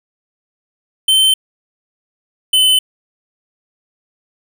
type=tone pair in turn; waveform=square; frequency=3091 / 3036 Hz; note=G7 / F#7; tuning=-25 / +44 cents; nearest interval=unison; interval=31 cents; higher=first; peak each=-9 dBFS; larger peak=neither; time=1.08-1.34 / 2.53-2.79 s; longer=neither; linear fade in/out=5 ms; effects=none